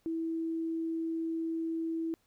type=tone; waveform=sine; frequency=327 Hz; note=E4; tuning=14 cents flat; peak=-31 dBFS; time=0.06-2.14 s; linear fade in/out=0 ms; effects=pink hiss -72 dBFS RMS until 2.26 s